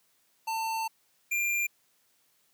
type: tone pair in turn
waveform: square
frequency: 895 / 2389 Hz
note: A5 / D7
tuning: +29 / +29 cents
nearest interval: octave + perfect fourth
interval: 1700 cents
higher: second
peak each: -30 / -27 dBFS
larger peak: second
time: 0.47-0.88 / 1.31-1.67 s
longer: first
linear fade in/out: 10 ms
effects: white hiss -69 dBFS RMS until 2.53 s + high-pass 100 Hz 12 dB/octave